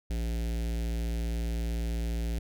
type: tone with notch filter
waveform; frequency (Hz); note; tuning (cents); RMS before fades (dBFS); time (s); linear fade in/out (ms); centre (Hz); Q
square; 57.2; A#1; -32; -31; 0.1-2.39; 5; 1100; 0.78
effects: none